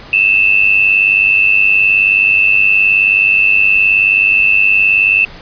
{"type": "tone pair together", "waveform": "sine", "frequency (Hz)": [2590, 2689], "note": ["E7", "E7"], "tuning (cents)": [-31, 34], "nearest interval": "minor second", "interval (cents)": 65, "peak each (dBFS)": -10, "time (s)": [0.13, 5.25], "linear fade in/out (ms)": 2, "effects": ["pink hiss -34 dBFS RMS until 5.41 s", "resampled to 11025 Hz"]}